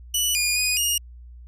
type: tone with pitch steps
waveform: 15% pulse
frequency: 2959 / 2433 / 2477 / 2853 Hz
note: F#7 / D#7 / D#7 / F7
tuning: -1 / -39 / -8 / +36 cents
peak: -13 dBFS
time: 0.14-0.98 s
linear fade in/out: 5 ms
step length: 210 ms
effects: added 60 Hz sine -40 dBFS peak until 1.47 s